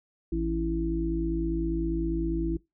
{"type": "harmonic tone", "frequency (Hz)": 55, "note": "A1", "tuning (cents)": 0, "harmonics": [1, 3, 5, 6], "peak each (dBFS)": [-30, -35, -38, -28], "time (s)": [0.32, 2.57], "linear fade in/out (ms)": 5, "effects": ["noise-tail reverb RT60 0.2 s tail -22 dB re dry"]}